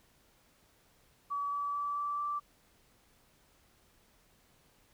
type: tone with pitch steps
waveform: sine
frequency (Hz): 1142 / 1148.6 / 1155.3 / 1162 / 1168.7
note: D6 / D6 / D6 / D6 / D6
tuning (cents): -49 / -39 / -29 / -19 / -9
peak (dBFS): -32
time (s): 1.3-2.4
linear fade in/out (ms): 20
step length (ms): 220
effects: pink hiss -67 dBFS RMS until 4.93 s